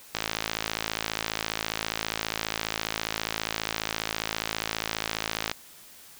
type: click train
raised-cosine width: 0.2 ms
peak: -9 dBFS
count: 295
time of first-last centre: 0.15-5.515 s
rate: 54.8 Hz
effects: white hiss -50 dBFS RMS until 6.19 s